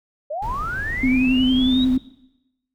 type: linear sweep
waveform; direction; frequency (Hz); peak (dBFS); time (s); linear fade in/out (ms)
sine; up; 561 to 3855; -24; 0.3-1.85; 10
type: noise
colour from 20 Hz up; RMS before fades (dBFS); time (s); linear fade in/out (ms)
brown; -31; 0.42-1.97; 5
type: tone with vibrato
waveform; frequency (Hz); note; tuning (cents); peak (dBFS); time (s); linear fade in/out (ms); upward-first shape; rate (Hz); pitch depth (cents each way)
sine; 256.1; C4; -37; -15; 1.03-1.98; 5; triangle; 11; 37
effects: noise-tail reverb RT60 0.9 s tail -17 dB re dry